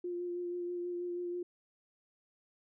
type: tone with vibrato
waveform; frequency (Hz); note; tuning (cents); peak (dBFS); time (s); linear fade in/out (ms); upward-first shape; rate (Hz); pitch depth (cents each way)
sine; 352; F4; +14; -35; 0.04-1.43; 5; sine; 6.2; 16
effects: none